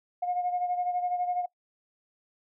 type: beating tone pair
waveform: sine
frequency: 715 / 727 Hz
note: F5 / F#5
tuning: +41 / -31 cents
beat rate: 12 Hz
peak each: -27 / -33 dBFS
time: 0.22-1.46 s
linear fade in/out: 10 ms
effects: noise-tail reverb RT60 0.1 s tail -21 dB re dry + tanh soft clip ceiling -20 dBFS